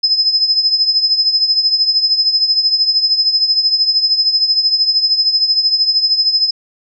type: tone with tremolo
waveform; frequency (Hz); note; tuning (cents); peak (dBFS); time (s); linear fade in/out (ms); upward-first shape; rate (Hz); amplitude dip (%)
sine; 5100; D#8; +42; -7; 0.03-6.51; 10; triangle; 13; 75
effects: none